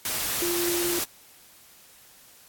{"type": "tone in noise", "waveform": "sine", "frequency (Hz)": 347.2, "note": "F4", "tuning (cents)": -10, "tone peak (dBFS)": -26, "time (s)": [0.42, 0.99], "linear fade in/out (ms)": 2, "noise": "white", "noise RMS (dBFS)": -28, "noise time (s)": [0.05, 1.04], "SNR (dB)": -1, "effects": ["white hiss -53 dBFS RMS until 2.48 s", "AAC 64 kbps"]}